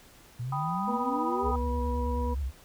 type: exponential sweep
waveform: sine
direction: up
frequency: 116.54 to 440 Hz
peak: -31 dBFS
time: 0.39-1.52 s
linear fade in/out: 10 ms
type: chord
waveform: sine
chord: G augmented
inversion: none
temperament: equal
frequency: 784 / 987.8 / 1244.5 Hz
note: G5 / B5 / D#6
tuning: 0 / 0 / 0 cents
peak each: -34 dBFS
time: 0.52-1.56 s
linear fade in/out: 5 ms
type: harmonic tone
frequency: 243.1 Hz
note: B3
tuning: 27 cents flat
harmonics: 1 / 2 / 4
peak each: -35 / -35 / -35 dBFS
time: 0.87-2.35 s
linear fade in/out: 20 ms
type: tone with vibrato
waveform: sine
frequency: 68 Hz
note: C#2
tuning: 33 cents flat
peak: -28 dBFS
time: 1.42-2.52 s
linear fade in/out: 50 ms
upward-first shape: square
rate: 9.4 Hz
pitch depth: 110 cents each way
effects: pink hiss -55 dBFS RMS until 2.64 s